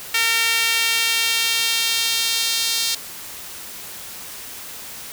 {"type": "tone with high-pass filter sweep", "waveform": "sawtooth", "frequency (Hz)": 457.3, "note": "A#4", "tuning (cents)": -33, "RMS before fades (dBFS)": -20, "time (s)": [0.14, 2.95], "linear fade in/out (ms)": 5, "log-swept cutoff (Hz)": [2200, 4100], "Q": 1.6, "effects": ["white hiss -35 dBFS RMS until 5.12 s"]}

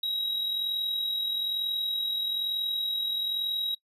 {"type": "tone with amplitude modulation", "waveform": "triangle", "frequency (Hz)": 3836, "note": "A#7", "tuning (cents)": 49, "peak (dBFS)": -24, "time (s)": [0.03, 3.75], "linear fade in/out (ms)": 5, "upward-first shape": "sine", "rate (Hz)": 41.1, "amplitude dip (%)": 40, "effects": ["noise-tail reverb RT60 0.1 s tail -21 dB re dry", "resampled to 32000 Hz"]}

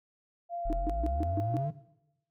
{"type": "tone with vibrato", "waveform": "sine", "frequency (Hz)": 686, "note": "F5", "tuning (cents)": -31, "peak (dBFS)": -33, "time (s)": [0.49, 1.71], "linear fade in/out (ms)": 50, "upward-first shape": "sine", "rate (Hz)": 3.2, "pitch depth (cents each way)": 15}
{"type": "exponential sweep", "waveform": "triangle", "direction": "up", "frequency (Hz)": [34.65, 155.56], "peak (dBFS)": -28, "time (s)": [0.65, 1.71], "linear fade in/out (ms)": 10}
{"type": "tone bursts", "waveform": "sine", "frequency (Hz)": 311.1, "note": "D#4", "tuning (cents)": 0, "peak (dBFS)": -29, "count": 6, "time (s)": [0.7, 1.568], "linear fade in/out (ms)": 0, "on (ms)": 28, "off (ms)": 140}
{"effects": ["noise-tail reverb RT60 0.9 s tail -17 dB re dry", "tanh soft clip ceiling -17 dBFS"]}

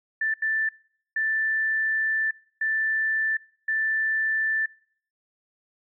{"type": "tone bursts at uneven times", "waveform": "sine", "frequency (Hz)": 1766, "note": "A6", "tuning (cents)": 6, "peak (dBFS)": -22, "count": 5, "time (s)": [[0.21, 0.34], [0.42, 0.69], [1.16, 2.31], [2.61, 3.37], [3.68, 4.66]], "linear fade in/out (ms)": 5, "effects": ["noise-tail reverb RT60 0.6 s tail -25 dB re dry"]}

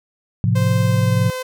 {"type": "chord", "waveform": "sine", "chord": "F major", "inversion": "first", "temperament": "just", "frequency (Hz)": [109.13, 130.96, 174.61], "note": ["A2", "C3", "F3"], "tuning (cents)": [-14, 2, 0], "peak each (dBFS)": [-16, -19, -20], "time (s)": [0.44, 1.3], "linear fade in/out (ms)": 0}
{"type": "tone with pitch glide", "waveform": "sawtooth", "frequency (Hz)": [520, 512.5], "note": ["C5", "C5"], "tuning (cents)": [-11, -36], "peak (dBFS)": -20, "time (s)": [0.55, 1.43], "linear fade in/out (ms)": 10, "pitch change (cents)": -25, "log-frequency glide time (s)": [0.83, 1.31]}
{"effects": []}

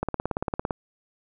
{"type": "click train", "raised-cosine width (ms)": 1, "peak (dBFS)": -12, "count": 13, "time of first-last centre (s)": [0.03, 0.708], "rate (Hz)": 17.7, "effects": []}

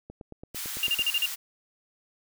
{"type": "click train", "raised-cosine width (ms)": 2, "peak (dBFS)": -28, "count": 9, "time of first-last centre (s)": [0.1, 0.994], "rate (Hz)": 8.95}
{"type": "high-pass noise", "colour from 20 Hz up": "white", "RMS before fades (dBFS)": -35, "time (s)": [0.54, 1.36], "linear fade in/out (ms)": 20, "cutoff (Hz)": 1200, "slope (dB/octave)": 12}
{"type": "tone bursts", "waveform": "sine", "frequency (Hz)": 2799, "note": "F7", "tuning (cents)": 3, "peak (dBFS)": -22, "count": 6, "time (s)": [0.83, 1.258], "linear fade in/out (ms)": 2, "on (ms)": 38, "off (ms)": 40}
{"effects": []}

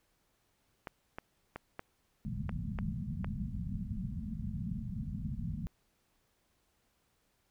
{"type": "clicks", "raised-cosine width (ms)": 0.5, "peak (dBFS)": -25, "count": 7, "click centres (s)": [0.872, 1.185, 1.56, 1.794, 2.493, 2.788, 3.245]}
{"type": "low-pass noise", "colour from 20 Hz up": "white", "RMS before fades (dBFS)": -38, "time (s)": [2.25, 5.67], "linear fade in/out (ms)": 0, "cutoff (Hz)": 230, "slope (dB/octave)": 96}
{"effects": ["pink hiss -75 dBFS RMS until 7.5 s"]}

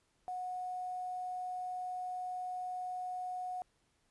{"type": "tone with quantisation", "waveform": "sine", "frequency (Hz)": 731, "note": "F#5", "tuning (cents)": -21, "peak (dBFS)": -37, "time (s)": [0.28, 3.62], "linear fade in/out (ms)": 0, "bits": 10, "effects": ["pink hiss -75 dBFS RMS until 4.1 s", "resampled to 24000 Hz"]}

